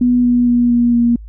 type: tone with pitch steps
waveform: sine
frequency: 245.6 / 243.3 / 241.1 / 238.9 / 236.7 Hz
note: B3 / B3 / B3 / A#3 / A#3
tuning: -9 / -26 / -41 / +43 / +27 cents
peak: -9 dBFS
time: 0.01-1.16 s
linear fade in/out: 5 ms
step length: 230 ms
effects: added 53 Hz sine -30 dBFS peak until 1.28 s